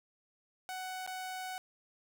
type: tone with dropouts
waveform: sawtooth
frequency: 745 Hz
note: F#5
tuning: 12 cents sharp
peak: -35 dBFS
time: 0.69-1.58 s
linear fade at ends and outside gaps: 0 ms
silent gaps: 1.064-1.075 s
effects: none